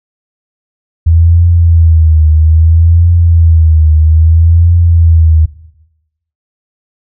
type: tone with vibrato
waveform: sine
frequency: 81.6 Hz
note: E2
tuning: 17 cents flat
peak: -3 dBFS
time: 1.06-5.46 s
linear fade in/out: 10 ms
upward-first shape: triangle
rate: 0.61 Hz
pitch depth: 94 cents each way
effects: noise-tail reverb RT60 0.9 s tail -17 dB re dry